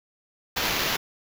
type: noise with sample-and-hold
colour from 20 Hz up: blue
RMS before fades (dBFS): -26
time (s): 0.56-0.97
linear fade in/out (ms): 10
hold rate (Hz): 8820
effects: none